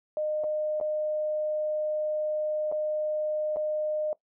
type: tone with dropouts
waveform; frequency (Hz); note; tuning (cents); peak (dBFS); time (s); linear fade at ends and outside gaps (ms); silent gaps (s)
sine; 611; D#5; -32; -26; 0.17-4.13; 1; 0.437-0.441 / 0.801-0.811 / 2.716-2.723 / 3.561-3.568
effects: noise-tail reverb RT60 0.1 s tail -19 dB re dry